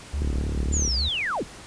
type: tone with vibrato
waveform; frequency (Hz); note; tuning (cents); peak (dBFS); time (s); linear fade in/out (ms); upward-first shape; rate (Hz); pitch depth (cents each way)
triangle; 67.1; C2; +44; -22; 0.13-1.09; 10; sine; 3.5; 160
type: click train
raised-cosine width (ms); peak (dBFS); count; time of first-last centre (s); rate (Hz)
3; -17; 25; 0.22-0.878; 36.5
type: linear sweep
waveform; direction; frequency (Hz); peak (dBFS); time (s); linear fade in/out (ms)
sine; down; 7220 to 80.2; -24; 0.72-1.44; 20
effects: pink hiss -43 dBFS RMS until 1.66 s + resampled to 22050 Hz